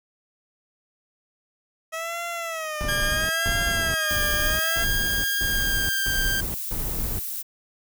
15% pulse tone with vibrato, 640 Hz, D#5, 49 cents sharp, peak -22 dBFS, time 1.92-4.85 s, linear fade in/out 20 ms, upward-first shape sine, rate 0.74 Hz, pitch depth 120 cents each way
brown noise bursts, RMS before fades -29 dBFS, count 7, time 2.81-7.19 s, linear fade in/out 0 ms, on 480 ms, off 170 ms
sawtooth tone with pitch glide, 1621 to 1584 Hz, G#6 to G6, -42 to +18 cents, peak -20 dBFS, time 2.88-6.41 s, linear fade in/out 10 ms, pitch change -40 cents, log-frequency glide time 5.44-6.06 s
violet noise, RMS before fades -31 dBFS, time 4.08-7.43 s, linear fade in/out 20 ms
effects none

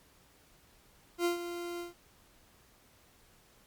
40% pulse tone with ADSR envelope, 346.9 Hz, F4, 12 cents flat, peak -25 dBFS, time 1.18-1.94 s, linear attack 70 ms, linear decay 120 ms, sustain -11 dB, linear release 140 ms, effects pink hiss -63 dBFS RMS until 3.66 s + MP3 96 kbps

